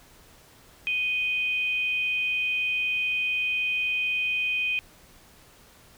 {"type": "tone pair together", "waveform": "sine", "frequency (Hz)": [2489, 3136], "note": ["D#7", "G7"], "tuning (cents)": [0, 0], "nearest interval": "major third", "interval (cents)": 400, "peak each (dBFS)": [-24, -34], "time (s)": [0.87, 4.79], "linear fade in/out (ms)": 0, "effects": ["pink hiss -54 dBFS RMS until 5.97 s"]}